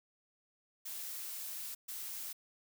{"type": "noise bursts at uneven times", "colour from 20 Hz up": "blue", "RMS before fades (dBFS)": -43, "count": 2, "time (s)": [[0.85, 1.75], [1.88, 2.33]], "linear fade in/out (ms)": 10, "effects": []}